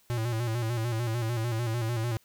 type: tone with vibrato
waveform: square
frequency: 116 Hz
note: A#2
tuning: 8 cents flat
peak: -28 dBFS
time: 0.1-2.17 s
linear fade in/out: 0 ms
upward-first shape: square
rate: 6.7 Hz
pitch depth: 67 cents each way
effects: white hiss -64 dBFS RMS until 2.24 s